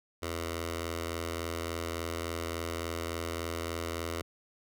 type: tone with notch filter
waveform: 10% pulse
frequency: 83.5 Hz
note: E2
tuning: 23 cents sharp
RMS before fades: -36 dBFS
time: 0.22-4.22 s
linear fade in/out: 10 ms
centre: 170 Hz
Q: 0.55
effects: none